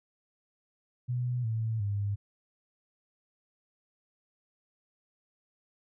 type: tone with pitch steps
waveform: sine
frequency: 123.47 / 111.92 / 101.45 Hz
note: B2 / A2 / G#2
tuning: 0 / +30 / -40 cents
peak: -28 dBFS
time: 1.08-2.16 s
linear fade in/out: 20 ms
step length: 360 ms
effects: none